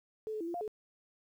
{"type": "tone with pitch steps", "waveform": "sine", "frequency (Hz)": [435.6, 429.7, 333.4, 342.9, 699, 427.7], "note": ["A4", "A4", "E4", "F4", "F5", "A4"], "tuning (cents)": [-17, -41, 20, -32, 1, -49], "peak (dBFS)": -35, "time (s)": [0.27, 0.678], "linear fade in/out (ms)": 0, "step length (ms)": 68, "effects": ["11-bit"]}